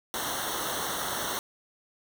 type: noise with comb filter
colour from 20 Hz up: pink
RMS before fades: -32 dBFS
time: 0.14-1.39 s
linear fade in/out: 0 ms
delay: 0.41 ms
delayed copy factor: -0.95
effects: none